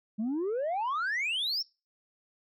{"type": "exponential sweep", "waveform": "sine", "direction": "up", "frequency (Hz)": [204.5, 5610], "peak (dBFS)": -26, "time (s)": [0.18, 1.63], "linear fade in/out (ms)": 20, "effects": ["noise-tail reverb RT60 0.3 s tail -26 dB re dry", "tanh soft clip ceiling -27 dBFS"]}